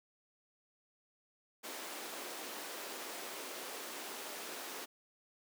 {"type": "high-pass noise", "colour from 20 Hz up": "pink", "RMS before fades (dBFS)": -45, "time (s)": [1.63, 4.86], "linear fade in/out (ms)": 20, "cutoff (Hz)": 300, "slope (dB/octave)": 24, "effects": []}